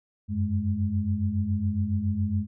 sine tone cluster, 91.1 / 98.3 / 209.8 Hz, F#2 / G2 / G#3, -26 / +5 / +18 cents, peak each -28 dBFS, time 0.28-2.47 s, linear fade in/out 50 ms, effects none

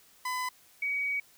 30% pulse / sine tone pair in turn, 1007 / 2261 Hz, B5 / C#7, +33 / +34 cents, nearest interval octave + major second, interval 1401 cents, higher second, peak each -28 dBFS, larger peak neither, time 0.25-0.49 / 0.82-1.2 s, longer second, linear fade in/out 5 ms, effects white hiss -60 dBFS RMS until 1.37 s

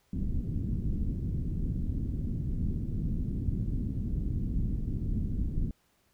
pink low-pass noise, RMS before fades -31 dBFS, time 0.13-5.71 s, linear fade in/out 2 ms, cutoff 250 Hz, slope 24 dB/octave, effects pink hiss -70 dBFS RMS until 6.13 s

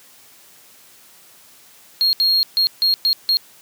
triangle tone bursts at uneven times, 4260 Hz, C8, 30 cents sharp, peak -12 dBFS, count 6, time 2.01-2.13 / 2.2-2.43 / 2.57-2.67 / 2.82-2.94 / 3.05-3.13 / 3.29-3.37 s, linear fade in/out 0 ms, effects white hiss -48 dBFS RMS until 3.61 s + high-pass 100 Hz 12 dB/octave

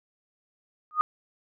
sine tone with exponential growth, 1235 Hz, D#6, 13 cents flat, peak -14 dBFS, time 0.91-1.01 s, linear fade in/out 0 ms, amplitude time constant 21 ms, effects none

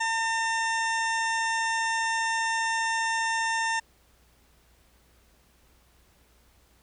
harmonic tone, 905 Hz, A5, 48 cents sharp, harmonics 1 / 2 / 3 / 4 / 6 / 7 / 8 / 9 / 10, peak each -28 / -28 / -37 / -40 / -39 / -42 / -42 / -45 / -48 dBFS, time 0-3.8 s, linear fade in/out 10 ms, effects added 60 Hz sine -63 dBFS peak until 6.82 s + pink hiss -63 dBFS RMS until 6.82 s

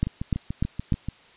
two click trains, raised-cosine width 5 ms, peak -16 / -9 dBFS, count 8 / 4, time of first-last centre 0.07-1.086 / 0.03-0.923 s, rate 6.89 / 3.36 Hz, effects white hiss -53 dBFS RMS until 1.36 s + resampled to 8000 Hz

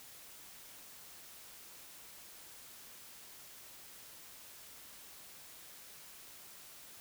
silence, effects white hiss -54 dBFS RMS until 7 s

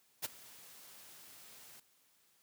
white noise with ADSR envelope, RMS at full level -35 dBFS, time 0.22-1.8 s, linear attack 27 ms, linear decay 21 ms, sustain -21 dB, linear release 5 ms, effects white hiss -71 dBFS RMS until 2.42 s + high-pass 80 Hz 12 dB/octave

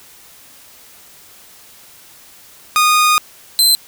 sawtooth tone pair in turn, 1232 / 4087 Hz, D#6 / C8, -17 / -41 cents, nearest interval octave + major sixth, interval 2076 cents, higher second, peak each -6 dBFS, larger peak neither, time 2.76-3.18 / 3.59-3.75 s, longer first, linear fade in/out 0 ms, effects white hiss -43 dBFS RMS until 3.87 s

